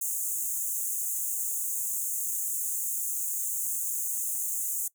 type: high-pass noise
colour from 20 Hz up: pink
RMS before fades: -31 dBFS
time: 0.01-4.88 s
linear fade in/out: 5 ms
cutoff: 6500 Hz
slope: 96 dB/octave
effects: noise-tail reverb RT60 0.1 s tail -20 dB re dry